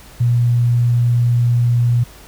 sine tone, 120.1 Hz, B2, 48 cents flat, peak -11 dBFS, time 0.2-2.04 s, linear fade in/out 10 ms, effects added 50 Hz sine -42 dBFS peak until 2.27 s + pink hiss -42 dBFS RMS until 2.27 s

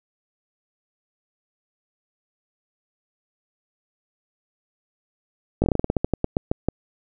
slowing click train, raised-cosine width 2 ms, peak -6 dBFS, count 16, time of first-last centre 5.62-6.686 s, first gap 19 ms, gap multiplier 1.17, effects none

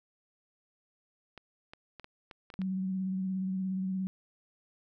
clicks, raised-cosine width 0.3 ms, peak -30 dBFS, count 8, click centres 1.377 / 1.735 / 1.997 / 2.044 / 2.312 / 2.502 / 2.54 / 2.617 s
sine tone with vibrato, 188.6 Hz, F#3, 33 cents sharp, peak -30 dBFS, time 2.59-4.07 s, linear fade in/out 0 ms, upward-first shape triangle, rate 17 Hz, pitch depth 32 cents each way
effects none

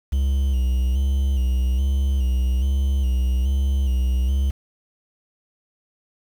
triangle tone with vibrato, 65.41 Hz, C2, in tune, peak -15 dBFS, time 0.12-4.51 s, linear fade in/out 10 ms, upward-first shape square, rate 1.2 Hz, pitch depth 58 cents each way, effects 7-bit

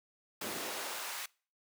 pink noise with high-pass filter sweep, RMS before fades -40 dBFS, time 0.41-1.26 s, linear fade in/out 5 ms, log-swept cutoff 220 to 1400 Hz, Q 0.89, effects noise-tail reverb RT60 0.4 s tail -24 dB re dry

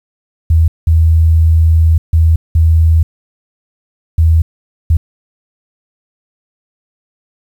sine tone bursts at uneven times, 81 Hz, E2, 30 cents flat, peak -5 dBFS, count 6, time 0.5-0.68 / 0.87-1.98 / 2.13-2.36 / 2.55-3.03 / 4.18-4.42 / 4.9-4.97 s, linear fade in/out 5 ms, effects 7-bit

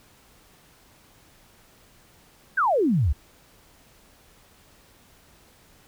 sine exponential sweep, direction down, 1649 to 61.74 Hz, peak -18 dBFS, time 2.57-3.13 s, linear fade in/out 10 ms, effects pink hiss -56 dBFS RMS until 5.87 s

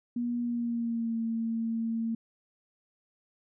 sine tone with pitch glide, 240 to 227.3 Hz, B3 to A#3, -49 to -43 cents, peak -28 dBFS, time 0.16-2.15 s, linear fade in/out 5 ms, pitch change -94 cents, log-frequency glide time 0.41-1.18 s, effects none

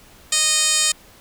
10% pulse tone with band-pass filter, 619 Hz, D#5, 9 cents flat, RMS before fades -18 dBFS, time 0.32-0.92 s, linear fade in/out 5 ms, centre 6600 Hz, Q 7.8, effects pink hiss -48 dBFS RMS until 1.2 s

